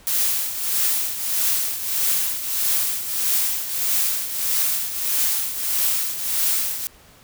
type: noise with tremolo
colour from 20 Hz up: blue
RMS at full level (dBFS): -19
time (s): 0.07-6.87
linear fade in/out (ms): 0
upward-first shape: triangle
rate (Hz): 1.6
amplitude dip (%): 70
effects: pink hiss -50 dBFS RMS until 7.23 s